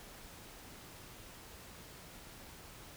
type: silence
effects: pink hiss -53 dBFS RMS until 2.96 s